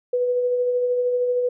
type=tone with tremolo; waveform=sine; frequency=493.5 Hz; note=B4; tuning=1 cent flat; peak=-17 dBFS; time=0.13-1.49 s; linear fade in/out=5 ms; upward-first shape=sine; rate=13 Hz; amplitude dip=30%; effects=none